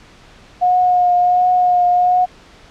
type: tone with vibrato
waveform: sine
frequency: 720 Hz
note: F#5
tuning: 47 cents flat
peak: -10 dBFS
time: 0.61-2.26 s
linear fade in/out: 20 ms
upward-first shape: triangle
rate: 1.4 Hz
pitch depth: 22 cents each way
effects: pink hiss -44 dBFS RMS until 2.7 s + low-pass 5000 Hz 12 dB/octave